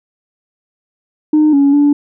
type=tone with pitch steps; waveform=sine; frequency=305.3 / 280.7 / 289.3 Hz; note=D#4 / C#4 / D4; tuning=-33 / +22 / -26 cents; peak=-5 dBFS; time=1.33-1.93 s; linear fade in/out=5 ms; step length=200 ms; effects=tanh soft clip ceiling -4 dBFS